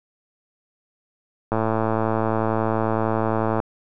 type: click train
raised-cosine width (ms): 1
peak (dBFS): -8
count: 232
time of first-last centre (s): 1.52-3.601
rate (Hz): 111
effects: none